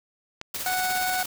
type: clicks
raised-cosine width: 0.2 ms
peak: -17 dBFS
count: 2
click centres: 0.414 / 0.699 s
type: noise with tremolo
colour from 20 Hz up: white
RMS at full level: -30 dBFS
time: 0.54-1.26 s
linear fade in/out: 5 ms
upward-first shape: sine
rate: 17 Hz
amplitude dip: 50%
type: tone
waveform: 25% pulse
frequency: 740 Hz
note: F#5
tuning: in tune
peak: -21 dBFS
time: 0.66-1.23 s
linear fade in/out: 2 ms
effects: none